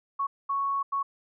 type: tone bursts at uneven times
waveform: sine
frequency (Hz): 1108.7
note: C#6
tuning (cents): 0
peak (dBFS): -25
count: 3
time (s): 0.19-0.27 / 0.49-0.83 / 0.92-1.03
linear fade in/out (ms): 10
effects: none